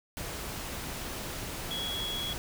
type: tone in noise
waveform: sine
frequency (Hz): 3340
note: G#7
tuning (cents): +9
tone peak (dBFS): -33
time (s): 1.71-2.33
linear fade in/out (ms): 0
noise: pink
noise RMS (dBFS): -38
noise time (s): 0.17-2.38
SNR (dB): +2
effects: none